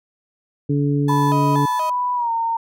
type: harmonic tone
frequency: 143.4 Hz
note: D3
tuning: 41 cents flat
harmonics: 1 / 2 / 3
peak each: -18 / -20 / -26 dBFS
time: 0.69-1.66 s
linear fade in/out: 10 ms
type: tone with vibrato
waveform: 35% pulse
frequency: 738 Hz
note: F#5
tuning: 5 cents flat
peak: -25 dBFS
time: 1.08-1.9 s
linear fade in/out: 5 ms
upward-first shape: square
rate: 2.1 Hz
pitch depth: 280 cents each way
type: tone with pitch glide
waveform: sine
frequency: 987.8 to 916.3 Hz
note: B5 to A#5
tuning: 0 to -30 cents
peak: -18 dBFS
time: 1.09-2.57 s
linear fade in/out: 5 ms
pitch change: -130 cents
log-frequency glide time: 2.15-2.31 s
effects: none